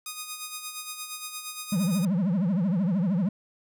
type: tone with tremolo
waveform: 5% pulse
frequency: 1240 Hz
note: D#6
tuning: 6 cents flat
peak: -21 dBFS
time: 0.06-2.05 s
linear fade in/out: 2 ms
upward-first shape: sine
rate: 8.6 Hz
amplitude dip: 55%
type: tone with vibrato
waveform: triangle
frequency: 185 Hz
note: F#3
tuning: in tune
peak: -20 dBFS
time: 1.72-3.29 s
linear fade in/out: 5 ms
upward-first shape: triangle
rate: 13 Hz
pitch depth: 270 cents each way
effects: none